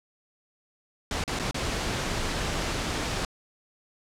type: noise with dropouts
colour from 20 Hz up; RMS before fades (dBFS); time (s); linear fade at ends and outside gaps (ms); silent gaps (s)
pink; -29; 1.11-3.25; 2; 1.239-1.277 / 1.391-1.396 / 1.511-1.544
effects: low-pass 7000 Hz 12 dB/octave